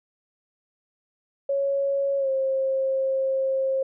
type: tone with pitch glide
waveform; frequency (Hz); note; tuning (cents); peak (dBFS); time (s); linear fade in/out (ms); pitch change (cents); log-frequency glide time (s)
sine; 554.4 to 533.4; C#5 to C5; 0 to +33; -21; 1.49-3.83; 5; -67; 2.18-2.29
effects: none